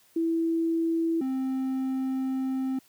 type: tone pair in turn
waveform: sine / triangle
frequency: 329.6 / 263.1 Hz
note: E4 / C4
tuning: 0 / +10 cents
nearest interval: major third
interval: 390 cents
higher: first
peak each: -23 / -24 dBFS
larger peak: first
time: 0.16-1.21 / 1.21-2.79 s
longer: second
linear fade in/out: 5 ms
effects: white hiss -61 dBFS RMS until 2.88 s + high-pass 80 Hz 12 dB/octave